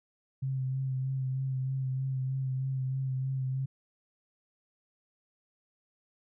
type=tone with vibrato; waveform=sine; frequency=132 Hz; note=C3; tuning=16 cents sharp; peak=-29 dBFS; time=0.42-3.66 s; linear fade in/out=10 ms; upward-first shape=sine; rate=3.2 Hz; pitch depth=24 cents each way; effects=none